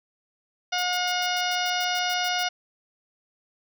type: harmonic tone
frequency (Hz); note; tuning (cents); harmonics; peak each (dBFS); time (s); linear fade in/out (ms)
720; F#5; -47; 1 / 2 / 3 / 4 / 5 / 6 / 7 / 8; -28 / -30 / -33 / -31 / -34 / -38 / -34 / -35; 0.72-2.49; 10
type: noise bursts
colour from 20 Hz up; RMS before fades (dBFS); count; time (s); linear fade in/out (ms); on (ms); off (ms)
blue; -40; 12; 0.78-2.432; 5; 46; 100
effects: none